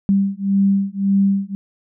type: beating tone pair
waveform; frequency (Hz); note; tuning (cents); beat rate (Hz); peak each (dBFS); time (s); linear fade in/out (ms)
sine; 196 / 197.8; G3 / G3; 0 / +16; 1.8; -17; 0.09-1.55; 0
effects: none